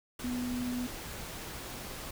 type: tone in noise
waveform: sine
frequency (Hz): 246.9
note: B3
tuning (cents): 0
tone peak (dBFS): -32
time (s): 0.24-0.87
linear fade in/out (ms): 5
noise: pink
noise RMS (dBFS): -42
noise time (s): 0.19-2.11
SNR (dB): +7
effects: none